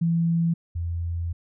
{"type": "tone pair in turn", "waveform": "sine", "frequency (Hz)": [167.4, 84.84], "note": ["E3", "F2"], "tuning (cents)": [27, -50], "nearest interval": "octave", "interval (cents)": 1177, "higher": "first", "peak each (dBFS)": [-19, -25], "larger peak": "first", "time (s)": [[0.01, 0.54], [0.75, 1.33]], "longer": "second", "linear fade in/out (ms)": 10, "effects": []}